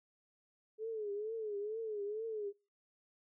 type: tone with vibrato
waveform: sine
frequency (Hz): 427.4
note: G#4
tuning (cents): +50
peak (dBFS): -37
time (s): 0.78-2.53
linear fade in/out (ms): 50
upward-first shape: triangle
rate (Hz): 2.2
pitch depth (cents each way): 120
effects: noise-tail reverb RT60 0.3 s tail -24 dB re dry